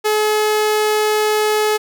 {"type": "tone", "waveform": "sawtooth", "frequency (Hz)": 426.4, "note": "G#4", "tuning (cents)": 46, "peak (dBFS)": -10, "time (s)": [0.04, 1.78], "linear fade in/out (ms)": 20, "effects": []}